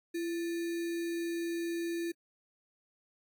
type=tone with sample-and-hold; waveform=sine; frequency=337.6 Hz; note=E4; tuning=41 cents sharp; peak=-32 dBFS; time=0.14-2.12 s; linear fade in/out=10 ms; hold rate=2100 Hz; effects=AAC 64 kbps